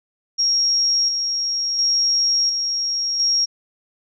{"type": "tone with tremolo", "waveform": "sine", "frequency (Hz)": 5588, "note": "F8", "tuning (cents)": 0, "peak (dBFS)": -15, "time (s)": [0.38, 3.46], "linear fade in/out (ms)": 20, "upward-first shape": "square", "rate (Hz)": 0.71, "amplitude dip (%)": 40, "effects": []}